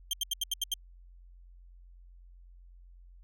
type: tone bursts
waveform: sawtooth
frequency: 3173 Hz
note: G7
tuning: 20 cents sharp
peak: -25 dBFS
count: 7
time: 0.11-0.739 s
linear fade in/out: 2 ms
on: 23 ms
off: 78 ms
effects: added 44 Hz sine -51 dBFS peak until 3.23 s